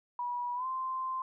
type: tone with pitch glide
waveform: sine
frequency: 972 to 1041.8 Hz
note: B5 to C6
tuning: -28 to -8 cents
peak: -32 dBFS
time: 0.19-1.22 s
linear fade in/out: 2 ms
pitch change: +120 cents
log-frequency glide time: 0.55-0.66 s
effects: none